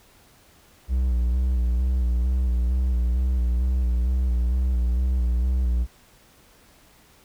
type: tone with vibrato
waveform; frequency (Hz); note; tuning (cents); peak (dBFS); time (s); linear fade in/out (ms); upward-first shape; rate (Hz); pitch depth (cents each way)
triangle; 61.74; B1; 0; -17; 0.88-5.87; 50; square; 2.2; 47
effects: pink hiss -55 dBFS RMS until 7.24 s